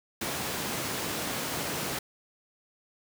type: high-pass noise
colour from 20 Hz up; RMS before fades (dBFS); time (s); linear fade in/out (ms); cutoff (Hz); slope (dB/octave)
pink; -33; 0.21-1.99; 5; 150; 12
effects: none